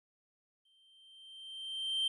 triangle tone with exponential growth, 3136 Hz, G7, in tune, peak -27 dBFS, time 0.65-2.08 s, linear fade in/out 5 ms, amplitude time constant 310 ms, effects resampled to 24000 Hz

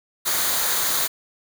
white noise with comb filter, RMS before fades -22 dBFS, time 0.25-1.08 s, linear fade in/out 20 ms, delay 0.37 ms, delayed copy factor -0.5, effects none

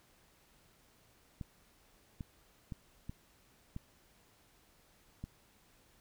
clicks, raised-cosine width 5 ms, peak -29 dBFS, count 6, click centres 1.412 / 2.208 / 2.722 / 3.095 / 3.764 / 5.24 s, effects pink hiss -67 dBFS RMS until 6 s

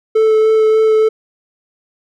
triangle tone with vibrato, 437.7 Hz, A4, 9 cents flat, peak -6 dBFS, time 0.15-1.09 s, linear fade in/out 10 ms, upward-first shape sine, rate 3.4 Hz, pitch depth 10 cents each way, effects none

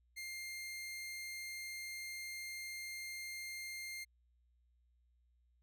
sawtooth tone, 2111 Hz, C7, 15 cents sharp, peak -40 dBFS, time 0.16-4.05 s, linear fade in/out 20 ms, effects added 60 Hz sine -70 dBFS peak until 5.62 s

